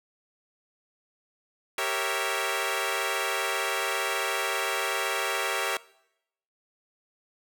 10% pulse chord, G diminished seventh, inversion none, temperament equal, 392 / 466.2 / 554.4 / 659.3 Hz, G4 / Bb4 / Db5 / Fb5, 0 / 0 / 0 / 0 cents, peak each -24 dBFS, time 1.78-5.77 s, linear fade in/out 2 ms, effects noise-tail reverb RT60 0.8 s tail -21 dB re dry

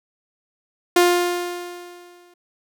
sawtooth tone with exponential decay, 352.5 Hz, F4, 16 cents sharp, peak -7 dBFS, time 0.96-2.34 s, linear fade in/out 5 ms, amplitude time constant 300 ms, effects none

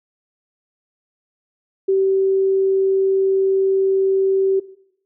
sine tone, 385.6 Hz, G4, 28 cents flat, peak -13 dBFS, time 1.88-4.6 s, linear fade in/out 10 ms, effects noise-tail reverb RT60 0.7 s tail -18 dB re dry

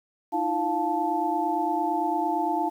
sine tone cluster, 311.2 / 340 / 703 / 875 Hz, D#4 / F4 / F5 / A5, 0 / -46 / +11 / -10 cents, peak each -30 / -31 / -29 / -26 dBFS, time 0.32-2.7 s, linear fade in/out 20 ms, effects 9-bit

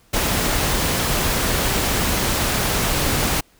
pink noise, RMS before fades -20 dBFS, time 0.13-3.41 s, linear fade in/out 10 ms, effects pink hiss -56 dBFS RMS until 3.59 s

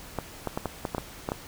clicks, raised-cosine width 1 ms, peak -14 dBFS, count 9, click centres 0.187 / 0.473 / 0.575 / 0.657 / 0.852 / 0.948 / 0.982 / 1.289 / 1.319 s, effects pink hiss -45 dBFS RMS until 1.47 s

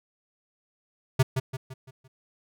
square tone with echo, 131.1 Hz, C3, 4 cents sharp, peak -17 dBFS, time 1.19-1.23 s, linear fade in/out 10 ms, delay 170 ms, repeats 5, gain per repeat -7 dB, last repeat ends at 2.08 s, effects none

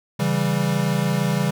square chord, C# diminished, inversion none, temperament equal, 138.59 / 164.81 / 196 Hz, C#3 / E3 / G3, 0 / 0 / 0 cents, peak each -24 dBFS, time 0.19-1.51 s, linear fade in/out 10 ms, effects none

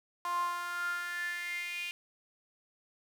sawtooth tone with high-pass filter sweep, 350 Hz, F4, 4 cents sharp, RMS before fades -36 dBFS, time 0.25-1.91 s, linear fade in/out 0 ms, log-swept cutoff 960 to 2600 Hz, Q 9.5, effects none

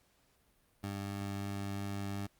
20% pulse tone, 99.7 Hz, G2, 30 cents sharp, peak -32 dBFS, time 0.83-2.27 s, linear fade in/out 10 ms, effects pink hiss -71 dBFS RMS until 2.39 s + Opus 48 kbps

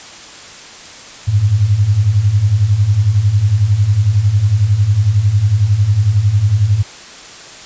sine beating tone pair, 95.5 / 106.5 Hz, G2 / G#2, -45 / +44 cents, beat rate 11 Hz, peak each -15 / -10 dBFS, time 1.27-6.83 s, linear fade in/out 20 ms, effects white hiss -34 dBFS RMS until 7.65 s + resampled to 16000 Hz

